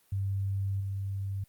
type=tone with level steps; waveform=sine; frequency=98 Hz; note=G2; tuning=in tune; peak=-28 / -31 dBFS; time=0.12-1.44 s; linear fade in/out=5 ms; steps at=0.8 s; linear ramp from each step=10 ms; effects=white hiss -66 dBFS RMS until 1.48 s + Opus 32 kbps